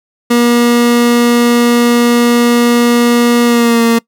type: tone with pitch glide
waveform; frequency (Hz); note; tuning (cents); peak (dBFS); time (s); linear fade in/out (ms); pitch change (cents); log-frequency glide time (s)
30% pulse; 238.8 to 231.1; A#3 to A#3; +42 to -15; -4; 0.3-3.99; 10; -57; 3.45-3.83
effects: noise-tail reverb RT60 0.1 s tail -23 dB re dry

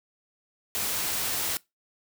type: noise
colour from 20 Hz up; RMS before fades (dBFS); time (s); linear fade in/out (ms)
white; -29; 0.75-1.57; 0
effects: noise-tail reverb RT60 0.2 s tail -22 dB re dry

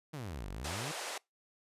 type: exponential two-way sweep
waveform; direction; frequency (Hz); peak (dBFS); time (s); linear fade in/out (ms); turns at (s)
sawtooth; down then up; 164.81 to 43.65 to 164.81; -36; 0.13-0.92; 10; 0.49
type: band-pass noise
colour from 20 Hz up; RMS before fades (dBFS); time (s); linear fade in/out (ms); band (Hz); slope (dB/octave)
pink; -41; 0.64-1.18; 5; 460 to 10000; 24
effects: noise-tail reverb RT60 0.2 s tail -25 dB re dry + resampled to 32000 Hz

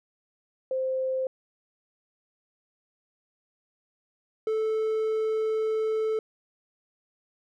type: tone pair in turn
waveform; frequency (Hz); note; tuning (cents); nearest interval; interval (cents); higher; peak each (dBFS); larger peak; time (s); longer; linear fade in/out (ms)
sine / triangle; 522 / 438.1; C5 / A4; -4 / -7; minor third; 303; first; -25 / -22; second; 0.71-1.27 / 4.47-6.19; second; 2
effects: none

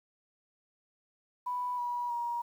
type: tone with pitch steps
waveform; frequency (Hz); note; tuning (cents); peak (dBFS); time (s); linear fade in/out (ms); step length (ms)
sine; 987.8 / 968.6 / 949.8; B5 / B5 / A#5; 0 / -34 / +32; -31; 1.46-2.42; 10; 320
effects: 10-bit

